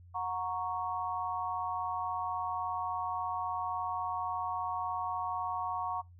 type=chord; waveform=sine; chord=F# major; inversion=none; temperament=equal with one note detuned; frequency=730.6 / 932.3 / 1108.7 Hz; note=F#5 / A#5 / C#6; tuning=-22 / 0 / 0 cents; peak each=-37 / -37 / -36 dBFS; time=0.14-6.02 s; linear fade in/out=20 ms; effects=noise-tail reverb RT60 0.2 s tail -24 dB re dry + added 88 Hz sine -52 dBFS peak until 6.19 s